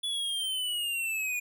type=linear sweep; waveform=square; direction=down; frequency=3435 to 2435 Hz; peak=-30 dBFS; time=0.03-1.4 s; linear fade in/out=10 ms; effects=none